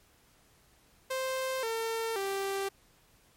sawtooth tone with pitch steps, 523.3 / 452.9 / 392 Hz, C5 / A#4 / G4, 0 / -50 / 0 cents, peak -27 dBFS, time 1.1-2.69 s, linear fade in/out 10 ms, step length 530 ms, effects pink hiss -64 dBFS RMS until 3.36 s + MP3 64 kbps

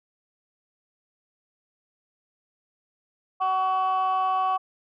sine tone pair together, 752.2 / 1127 Hz, F#5 / C#6, +28 / +28 cents, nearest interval perfect fifth, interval 700 cents, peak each -22 / -22 dBFS, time 3.4-4.58 s, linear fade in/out 20 ms, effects tanh soft clip ceiling -18 dBFS

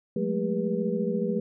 sine tone cluster, 179.9 / 207.2 / 221.2 / 401.3 / 486.1 Hz, F#3 / G#3 / A3 / G4 / B4, -48 / -4 / +9 / +41 / -28 cents, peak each -31 dBFS, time 0.16-1.4 s, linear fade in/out 5 ms, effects none

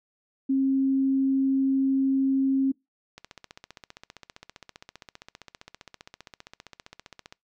sine tone, 268.7 Hz, C4, 46 cents sharp, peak -20 dBFS, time 0.49-2.72 s, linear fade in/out 10 ms
click train, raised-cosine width 0.2 ms, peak -25 dBFS, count 64, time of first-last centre 3.18-7.325 s, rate 15.2 Hz
effects noise-tail reverb RT60 0.2 s tail -25 dB re dry

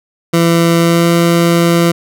20% pulse tone with pitch glide, 168.1 to 169.86 Hz, E3 to F3, +34 to -48 cents, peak -3 dBFS, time 0.33-1.92 s, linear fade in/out 10 ms, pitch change +18 cents, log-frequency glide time 0.79-1.1 s, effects none

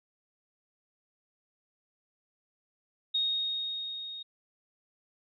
sine tone with level ramp, 3729 Hz, A#7, in tune, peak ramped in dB -25 to -39 dBFS, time 3.14-4.23 s, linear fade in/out 10 ms, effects none

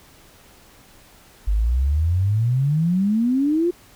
sine exponential sweep, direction up, 48.72 to 359.1 Hz, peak -16 dBFS, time 1.47-3.71 s, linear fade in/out 10 ms, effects pink hiss -50 dBFS RMS until 3.95 s

